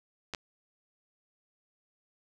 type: clicks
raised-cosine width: 0.2 ms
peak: -19 dBFS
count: 2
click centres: 0.337 / 0.348 s
effects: none